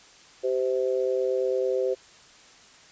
harmonic tone, 129.2 Hz, C3, 21 cents flat, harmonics 3 / 4 / 5, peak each -26 / -25 / -37 dBFS, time 0.43-1.95 s, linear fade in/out 20 ms, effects white hiss -52 dBFS RMS until 2.91 s + resampled to 16000 Hz

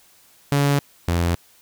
sawtooth tone pair in turn, 142 / 85.72 Hz, C#3 / F2, +42 / -32 cents, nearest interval major sixth, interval 874 cents, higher first, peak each -12 / -14 dBFS, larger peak first, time 0.52-0.79 / 1.08-1.35 s, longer neither, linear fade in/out 0 ms, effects white hiss -54 dBFS RMS until 1.61 s

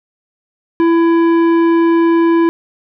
triangle tone with tanh clipping, 333.8 Hz, E4, 22 cents sharp, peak -10 dBFS, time 0.8-2.49 s, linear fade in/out 0 ms, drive 16 dB, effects none

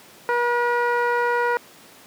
15% pulse tone with low-pass filter, 480.8 Hz, B4, 46 cents flat, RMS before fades -21 dBFS, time 0.29-1.57 s, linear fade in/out 0 ms, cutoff 1600 Hz, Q 0.96, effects pink hiss -47 dBFS RMS until 2.06 s + high-pass 200 Hz 12 dB/octave

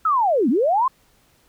sine linear two-way sweep, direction down then up, 1331 to 207.7 to 1080 Hz, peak -15 dBFS, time 0.05-0.88 s, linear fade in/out 5 ms, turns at 0.49 s, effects pink hiss -59 dBFS RMS until 1.48 s

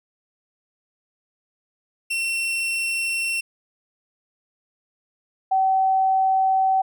40% pulse / sine tone pair in turn, 2713 / 764.2 Hz, E7 / G5, +49 / -44 cents, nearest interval octave + minor seventh, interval 2193 cents, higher first, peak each -21 / -16 dBFS, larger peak second, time 2.1-3.41 / 5.51-6.82 s, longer neither, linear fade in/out 10 ms, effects none

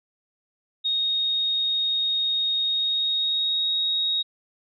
sine tone with pitch glide, 3729 to 3770 Hz, A#7 to A#7, 0 to +19 cents, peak -21 dBFS, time 0.84-4.23 s, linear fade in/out 20 ms, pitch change +19 cents, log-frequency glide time 2.62-3.7 s, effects none

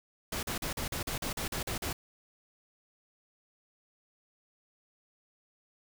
pink noise bursts, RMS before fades -35 dBFS, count 11, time 0.32-1.93 s, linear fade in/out 5 ms, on 110 ms, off 40 ms, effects none

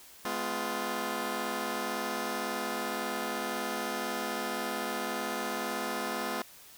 10% pulse chord, F diminished, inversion first, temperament just, 209.5 / 251.4 / 349.2 Hz, Ab3 / Cb4 / F4, +15 / +31 / 0 cents, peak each -29 / -28 / -28 dBFS, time 0.25-6.42 s, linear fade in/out 2 ms, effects white hiss -53 dBFS RMS until 6.77 s

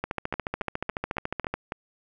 two click trains, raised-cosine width 0.5 ms, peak -15 / -13 dBFS, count 6 / 22, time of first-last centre 0.34-1.721 / 0.04-1.54 s, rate 3.62 / 14 Hz, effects none

